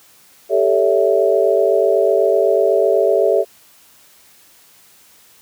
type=chord; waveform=sine; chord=A dominant seventh; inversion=third; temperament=equal with one note detuned; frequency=392 / 440 / 566 / 659.3 Hz; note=G4 / A4 / C#5 / E5; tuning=0 / 0 / +36 / 0 cents; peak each=-17 dBFS; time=0.49-3.45 s; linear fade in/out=50 ms; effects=white hiss -49 dBFS RMS until 5.41 s + high-pass 60 Hz 12 dB/octave